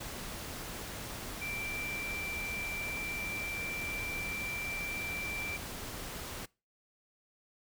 sine tone in noise, 2349 Hz, D7, in tune, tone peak -37 dBFS, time 1.41-5.57 s, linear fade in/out 10 ms, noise pink, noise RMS -42 dBFS, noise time 0-6.46 s, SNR +2 dB, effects noise-tail reverb RT60 0.3 s tail -24 dB re dry

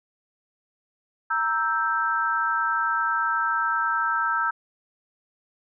sine chord, E diminished, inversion second, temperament equal, 932.3 / 1318.5 / 1568 Hz, Bb5 / E6 / G6, 0 / 0 / 0 cents, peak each -28 / -24 / -26 dBFS, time 1.3-4.51 s, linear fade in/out 10 ms, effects none

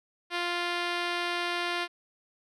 5% pulse tone with low-pass filter, 349.2 Hz, F4, in tune, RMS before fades -31 dBFS, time 0.3-1.88 s, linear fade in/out 50 ms, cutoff 5600 Hz, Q 0.52, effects none

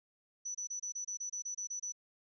sine tone bursts, 5950 Hz, F#8, 9 cents sharp, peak -37 dBFS, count 12, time 0.45-1.923 s, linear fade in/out 10 ms, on 98 ms, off 27 ms, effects none

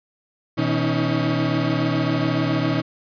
35% pulse tone cluster, 123.3 / 161.2 / 279.1 / 315.2 Hz, B2 / E3 / C#4 / D#4, -2 / -38 / +12 / +23 cents, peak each -23 dBFS, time 0.57-2.82 s, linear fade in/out 20 ms, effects resampled to 11025 Hz

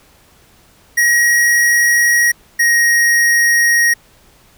square tone pair in turn, 1896 / 1878.6 Hz, A#6 / A#6, +29 / +13 cents, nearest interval unison, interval 16 cents, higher first, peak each -10 dBFS, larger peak neither, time 0.97-2.32 / 2.59-3.94 s, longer neither, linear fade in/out 10 ms, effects pink hiss -49 dBFS RMS until 4.57 s

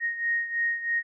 sine beating tone pair, 1864.7 / 1867.8 Hz, A#6 / A#6, 0 / +3 cents, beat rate 3.1 Hz, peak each -26 / -31 dBFS, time 0-1.03 s, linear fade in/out 50 ms, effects none

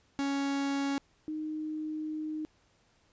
45% pulse / sine tone pair in turn, 278 / 309.3 Hz, C#4 / D#4, +5 / -10 cents, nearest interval major second, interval 185 cents, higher second, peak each -29 / -33 dBFS, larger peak first, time 0.19-0.98 / 1.28-2.45 s, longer second, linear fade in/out 0 ms, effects pink hiss -68 dBFS RMS until 3.12 s + resampled to 16000 Hz

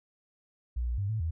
sine tone with pitch steps, 60.2 / 59.6 / 99.4 / 109.8 / 81.2 Hz, B1 / A#1 / G2 / A2 / E2, -44 / +39 / +25 / -3 / -26 cents, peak -28 dBFS, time 0.76-1.31 s, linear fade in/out 10 ms, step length 110 ms, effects none

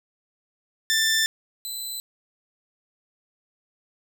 15% pulse tone pair in turn, 1776 / 4019 Hz, A6 / B7, +16 / +30 cents, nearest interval octave + major second, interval 1414 cents, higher second, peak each -13 / -24 dBFS, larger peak first, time 0.9-1.26 / 1.65-2 s, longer first, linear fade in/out 0 ms, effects none

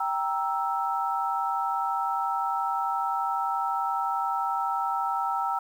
sine chord, E diminished, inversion first, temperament equal with one note detuned, 784 / 935.6 / 1318.5 Hz, G5 / Bb5 / E6, 0 / +6 / 0 cents, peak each -29 / -30 / -29 dBFS, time 0-5.59 s, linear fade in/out 5 ms, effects 9-bit

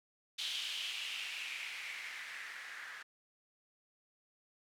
violet noise with low-pass filter sweep, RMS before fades -43 dBFS, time 0.38-3.03 s, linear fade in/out 10 ms, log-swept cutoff 3400 to 1600 Hz, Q 4, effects none

